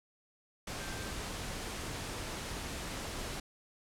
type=tone in noise; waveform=sine; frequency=1568 Hz; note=G6; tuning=in tune; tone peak=-48 dBFS; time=0.8-1.11 s; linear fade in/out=5 ms; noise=pink; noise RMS=-40 dBFS; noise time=0.67-3.4 s; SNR=-11 dB; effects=low-pass 10000 Hz 12 dB/octave